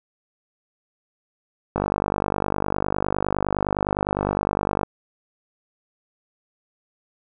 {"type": "click train", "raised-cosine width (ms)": 1, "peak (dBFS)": -7, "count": 154, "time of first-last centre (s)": [1.76, 4.832], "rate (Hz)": 49.8, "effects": []}